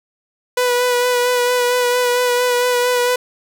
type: tone with vibrato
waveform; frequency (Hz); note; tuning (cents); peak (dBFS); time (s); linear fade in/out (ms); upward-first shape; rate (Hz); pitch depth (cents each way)
sawtooth; 492.6; B4; -5; -10; 0.57-3.16; 5; sine; 4.4; 21
effects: none